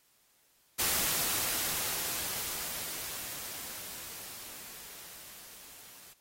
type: noise with level ramp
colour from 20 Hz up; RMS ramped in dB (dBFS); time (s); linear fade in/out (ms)
white; -29 to -53; 0.78-6.14; 20
effects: white hiss -68 dBFS RMS until 6.2 s + AAC 48 kbps